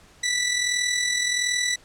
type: tone with amplitude modulation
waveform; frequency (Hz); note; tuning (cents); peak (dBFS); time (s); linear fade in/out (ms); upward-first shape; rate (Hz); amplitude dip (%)
15% pulse; 1969; B6; -6; -13; 0.23-1.76; 10; sine; 41.4; 50
effects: pink hiss -53 dBFS RMS until 1.84 s + low-pass 9000 Hz 12 dB/octave